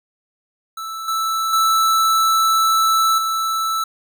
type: tone with level steps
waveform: square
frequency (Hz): 1318.5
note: E6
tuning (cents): 0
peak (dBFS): -27 / -19 / -14 / -19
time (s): 0.77-3.84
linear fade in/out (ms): 5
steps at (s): 1.08 / 1.53 / 3.18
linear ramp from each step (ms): 2
effects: none